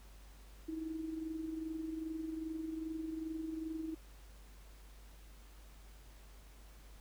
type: tone with amplitude modulation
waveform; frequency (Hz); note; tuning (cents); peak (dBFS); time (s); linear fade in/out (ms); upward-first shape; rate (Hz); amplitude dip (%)
sine; 319.7; D#4; +47; -36; 0.68-3.95; 10; sine; 22.5; 55
effects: added 50 Hz sine -54 dBFS peak until 7 s + pink hiss -63 dBFS RMS until 7 s